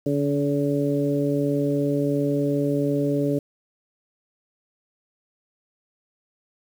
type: harmonic tone with a mistuned harmonic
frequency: 142.7 Hz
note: D3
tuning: 49 cents flat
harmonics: 1 / 2 / 3 / 4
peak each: -26 / -23 / -26 / -28 dBFS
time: 0.06-3.39 s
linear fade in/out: 5 ms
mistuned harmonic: 1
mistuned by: +18 cents
effects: 8-bit